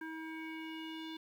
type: tone with low-pass filter sweep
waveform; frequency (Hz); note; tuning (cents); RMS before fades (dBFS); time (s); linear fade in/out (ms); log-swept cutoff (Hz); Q
square; 320; D#4; +49; -44; 0.01-1.17; 5; 1700 to 3600; 4.3
effects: 11-bit